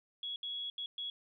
sine tone bursts at uneven times, 3347 Hz, G#7, 13 cents sharp, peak -37 dBFS, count 4, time 0.23-0.36 / 0.43-0.7 / 0.78-0.86 / 0.98-1.1 s, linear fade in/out 2 ms, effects 13-bit

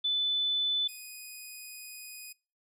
sine / 10% pulse tone pair in turn, 3500 / 2490 Hz, A7 / D#7, -10 / +1 cents, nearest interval tritone, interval 589 cents, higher first, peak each -26 / -34 dBFS, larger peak first, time 0.04-0.88 / 0.88-2.33 s, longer second, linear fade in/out 10 ms, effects noise-tail reverb RT60 0.4 s tail -26 dB re dry

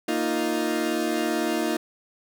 30% pulse chord, Bb suspended fourth, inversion none, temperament equal, 233.1 / 311.1 / 349.2 Hz, Bb3 / Eb4 / F4, 0 / 0 / 0 cents, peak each -27 / -24 / -25 dBFS, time 0.08-1.77 s, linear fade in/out 5 ms, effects none

